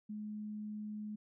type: tone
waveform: sine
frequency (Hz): 211.5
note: G#3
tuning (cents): +32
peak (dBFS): -40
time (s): 0.09-1.16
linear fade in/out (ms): 10
effects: none